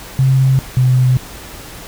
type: tone pair in turn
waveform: sine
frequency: 132.7 / 127.59 Hz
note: C3 / C3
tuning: +25 / -43 cents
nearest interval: minor second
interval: 68 cents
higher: first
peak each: -8 dBFS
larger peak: neither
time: 0.19-0.59 / 0.77-1.17 s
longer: neither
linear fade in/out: 0 ms
effects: added 50 Hz sine -43 dBFS peak until 1.87 s + pink hiss -33 dBFS RMS until 1.87 s